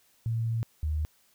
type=tone pair in turn; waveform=sine; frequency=114.2 / 76.59 Hz; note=A#2 / D#2; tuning=-35 / -27 cents; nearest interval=perfect fifth; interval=692 cents; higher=first; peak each=-26 dBFS; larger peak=neither; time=0.26-0.63 / 0.83-1.05 s; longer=first; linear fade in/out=0 ms; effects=white hiss -65 dBFS RMS until 1.34 s